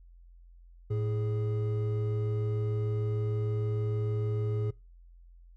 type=tone pair together; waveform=triangle; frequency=110 / 416.6 Hz; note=A2 / G#4; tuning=0 / +5 cents; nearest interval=octave + major seventh; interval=2305 cents; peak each=-26 / -34 dBFS; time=0.9-4.71 s; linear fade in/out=10 ms; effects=noise-tail reverb RT60 0.3 s tail -25 dB re dry + added 43 Hz sine -51 dBFS peak until 5.56 s